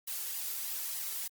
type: noise with flanger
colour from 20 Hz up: blue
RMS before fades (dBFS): -37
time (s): 0.07-1.28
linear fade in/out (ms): 10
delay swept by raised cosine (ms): 1 to 2.3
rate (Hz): 3.3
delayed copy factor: +0.5
effects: Opus 48 kbps